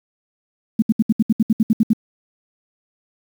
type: tone bursts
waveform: sine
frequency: 221 Hz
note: A3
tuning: 8 cents sharp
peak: -10 dBFS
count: 12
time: 0.79-1.933 s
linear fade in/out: 5 ms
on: 32 ms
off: 69 ms
effects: 7-bit